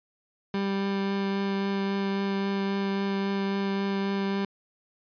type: tone with vibrato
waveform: 30% pulse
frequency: 196.9 Hz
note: G3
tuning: 8 cents sharp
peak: -23 dBFS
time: 0.54-4.45 s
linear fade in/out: 2 ms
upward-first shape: triangle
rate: 3.7 Hz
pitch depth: 9 cents each way
effects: resampled to 11025 Hz